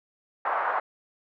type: band-pass noise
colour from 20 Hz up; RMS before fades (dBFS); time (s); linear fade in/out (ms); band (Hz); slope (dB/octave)
pink; -27; 0.45-0.8; 5; 710 to 1400; 24
effects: none